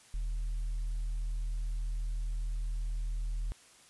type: tone with tanh clipping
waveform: sine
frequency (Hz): 40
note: D#1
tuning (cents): +49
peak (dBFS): -32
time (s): 0.14-3.52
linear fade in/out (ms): 0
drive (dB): 2
effects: white hiss -59 dBFS RMS until 3.89 s + resampled to 24000 Hz